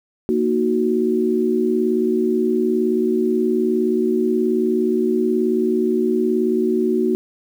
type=chord; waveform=sine; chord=D# minor; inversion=second; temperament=equal; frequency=233.1 / 311.1 / 370 Hz; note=A#3 / D#4 / F#4; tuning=0 / 0 / 0 cents; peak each=-20 / -23 / -18 dBFS; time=0.29-7.15 s; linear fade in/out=0 ms; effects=8-bit